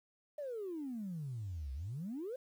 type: exponential two-way sweep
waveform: sine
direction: down then up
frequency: 612 to 63.5 to 542 Hz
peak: -38 dBFS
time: 0.38-2.36 s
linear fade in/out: 5 ms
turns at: 1.73 s
effects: tanh soft clip ceiling -34 dBFS + 11-bit